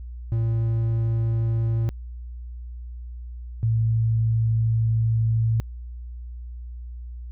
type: tone pair in turn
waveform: triangle / sine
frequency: 113.9 / 112.85 Hz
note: A#2 / A2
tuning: -40 / +44 cents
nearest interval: unison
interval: 16 cents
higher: first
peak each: -18 dBFS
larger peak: neither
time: 0.32-1.89 / 3.63-5.6 s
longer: second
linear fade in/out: 0 ms
effects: added 60 Hz sine -33 dBFS peak until 7.31 s